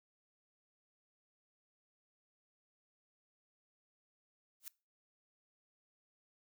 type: noise with exponential growth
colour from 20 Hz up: blue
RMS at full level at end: -42 dBFS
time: 4.6-4.68 s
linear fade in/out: 1 ms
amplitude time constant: 17 ms
effects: noise-tail reverb RT60 0.3 s tail -22 dB re dry